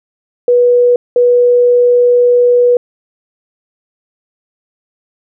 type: tone bursts at uneven times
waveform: sine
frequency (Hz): 487.7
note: B4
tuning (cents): -22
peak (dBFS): -5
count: 2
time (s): 0.48-0.96 / 1.16-2.77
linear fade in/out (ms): 2
effects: none